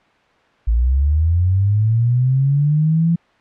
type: linear sweep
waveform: sine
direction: up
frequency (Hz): 53.9 to 170.2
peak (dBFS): -12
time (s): 0.67-3.16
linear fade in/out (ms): 10
effects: white hiss -54 dBFS RMS until 3.4 s + low-pass 2000 Hz 12 dB/octave